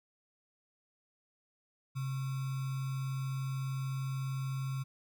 sine tone with sample-and-hold, 133.3 Hz, C3, 33 cents sharp, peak -33 dBFS, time 1.95-4.84 s, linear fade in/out 20 ms, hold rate 1225 Hz, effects none

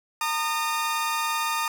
sawtooth tone pair together, 914.3 / 1225 Hz, A#5 / D#6, -34 / -27 cents, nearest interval perfect fourth, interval 507 cents, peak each -24 / -23 dBFS, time 0.21-1.68 s, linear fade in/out 2 ms, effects none

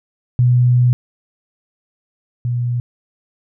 sine tone pair in turn, 123.47 / 121.42 Hz, B2 / B2, 0 / -29 cents, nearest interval unison, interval 29 cents, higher first, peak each -9 / -16 dBFS, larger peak first, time 0.39-0.93 / 2.45-2.8 s, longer first, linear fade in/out 0 ms, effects none

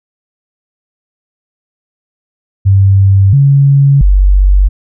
sine tone with pitch steps, 97.5 / 139.5 / 47.79 Hz, G2 / C#3 / G1, -9 / +11 / -43 cents, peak -3 dBFS, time 2.65-4.69 s, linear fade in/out 20 ms, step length 680 ms, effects none

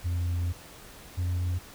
sine tone pair in turn, 87.31 / 89.09 Hz, F2 / F2, 0 / +35 cents, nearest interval unison, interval 35 cents, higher second, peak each -23 dBFS, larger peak neither, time 0.04-0.53 / 1.17-1.59 s, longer first, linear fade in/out 20 ms, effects tanh soft clip ceiling -25 dBFS + pink hiss -48 dBFS RMS until 1.74 s

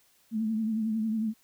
sine tone with vibrato, 220 Hz, A3, in tune, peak -26 dBFS, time 0.31-1.34 s, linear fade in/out 50 ms, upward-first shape triangle, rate 11 Hz, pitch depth 63 cents each way, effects white hiss -65 dBFS RMS until 1.43 s

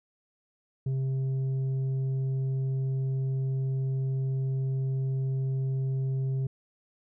triangle tone with tanh clipping, 133.1 Hz, C3, 30 cents sharp, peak -27 dBFS, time 0.86-6.47 s, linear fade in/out 5 ms, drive 9 dB, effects none

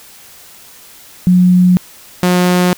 sine / sawtooth tone pair in turn, 180.7 / 179.56 Hz, F#3 / F3, -41 / +48 cents, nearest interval unison, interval 11 cents, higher first, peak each -5 dBFS, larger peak neither, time 1.27-1.77 / 2.23-2.73 s, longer neither, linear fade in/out 0 ms, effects white hiss -39 dBFS RMS until 2.77 s

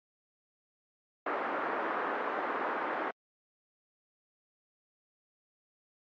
white band-pass noise, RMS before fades -34 dBFS, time 1.26-3.11 s, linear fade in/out 5 ms, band 290 to 1500 Hz, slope 24 dB/octave, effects AAC 64 kbps

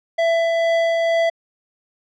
square tone with tremolo, 666 Hz, E5, 18 cents sharp, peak -15 dBFS, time 0.18-1.3 s, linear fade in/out 10 ms, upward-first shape triangle, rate 2.2 Hz, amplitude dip 25%, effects low-pass 3000 Hz 12 dB/octave

